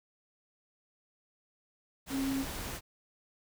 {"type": "tone in noise", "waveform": "sine", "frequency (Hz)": 269.9, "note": "C#4", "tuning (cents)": -46, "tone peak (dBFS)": -30, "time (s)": [2.1, 2.46], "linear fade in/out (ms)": 50, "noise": "pink", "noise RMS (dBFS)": -40, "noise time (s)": [2.06, 2.81], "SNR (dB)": 7, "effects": []}